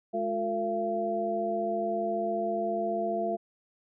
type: tone cluster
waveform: sine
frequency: 211.7 / 357.8 / 452.5 / 679 Hz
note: G#3 / F4 / A4 / F5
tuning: +33 / +42 / +48 / -49 cents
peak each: -36 / -34 / -36 / -29 dBFS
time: 0.13-3.37 s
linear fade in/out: 20 ms
effects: none